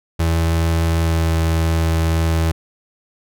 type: tone with pitch glide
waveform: 35% pulse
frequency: 82.4 to 81.64 Hz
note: E2 to E2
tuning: 0 to -16 cents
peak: -13 dBFS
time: 0.19-2.52 s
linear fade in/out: 10 ms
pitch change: -16 cents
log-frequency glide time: 0.95-1.4 s
effects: none